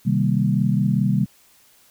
sine chord, C minor seventh, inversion none, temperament equal, 130.81 / 155.56 / 196 / 233.1 Hz, C3 / Eb3 / G3 / Bb3, 0 / 0 / 0 / 0 cents, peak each -21 / -23 / -20 / -26 dBFS, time 0.05-1.26 s, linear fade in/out 20 ms, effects white hiss -55 dBFS RMS until 1.9 s

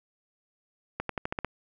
accelerating click train, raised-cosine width 0.5 ms, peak -15 dBFS, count 7, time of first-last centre 1-1.447 s, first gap 93 ms, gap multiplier 0.91, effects none

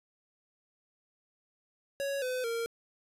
square tone with pitch steps, 556 / 506.9 / 462.2 Hz, C#5 / B4 / A#4, +5 / +45 / -15 cents, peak -32 dBFS, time 2-2.66 s, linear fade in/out 0 ms, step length 220 ms, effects resampled to 32000 Hz + 10-bit

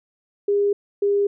sine tone pair in turn, 405.7 / 404.1 Hz, G#4 / G#4, -41 / -47 cents, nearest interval unison, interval 6 cents, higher first, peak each -16 dBFS, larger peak neither, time 0.48-0.73 / 1.02-1.27 s, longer neither, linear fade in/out 5 ms, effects none

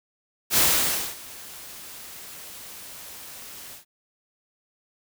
white noise with ADSR envelope, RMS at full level -18 dBFS, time 0.5-3.85 s, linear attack 69 ms, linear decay 580 ms, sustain -23 dB, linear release 120 ms, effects none

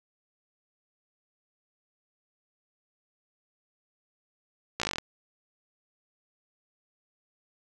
slowing click train, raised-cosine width 0.2 ms, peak -12 dBFS, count 10, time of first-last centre 4.8-4.984 s, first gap 16 ms, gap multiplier 1.06, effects none

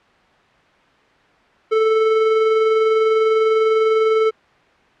square tone with tremolo, 440 Hz, A4, in tune, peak -12 dBFS, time 1.71-4.31 s, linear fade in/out 20 ms, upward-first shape triangle, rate 20 Hz, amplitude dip 35%, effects white hiss -52 dBFS RMS until 5 s + low-pass 2000 Hz 12 dB/octave

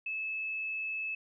sine tone, 2605 Hz, E7, 21 cents flat, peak -33 dBFS, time 0.06-1.15 s, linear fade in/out 5 ms, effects none

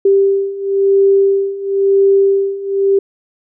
sine beating tone pair, 392.6 / 393.58 Hz, G4 / G4, +3 / +7 cents, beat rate 0.98 Hz, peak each -14 / -11 dBFS, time 0.05-2.99 s, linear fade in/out 5 ms, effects none

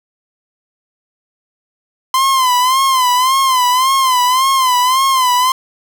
45% pulse tone with vibrato, 1032 Hz, C6, 24 cents flat, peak -10 dBFS, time 2.14-5.52 s, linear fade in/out 2 ms, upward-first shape sine, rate 1.8 Hz, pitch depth 82 cents each way, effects none

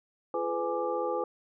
sine tone cluster, 344 / 428 / 503 / 834 / 1181 Hz, F4 / A4 / B4 / G#5 / D6, -26 / -48 / +32 / +7 / +9 cents, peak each -36 / -36 / -31 / -35 / -37 dBFS, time 0.34-1.24 s, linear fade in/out 2 ms, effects none

